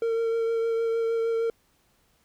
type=tone with vibrato; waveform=triangle; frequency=456.8 Hz; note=A#4; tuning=35 cents flat; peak=-21 dBFS; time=0.02-1.5 s; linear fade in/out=2 ms; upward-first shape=triangle; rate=6.5 Hz; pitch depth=18 cents each way; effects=pink hiss -66 dBFS RMS until 2.24 s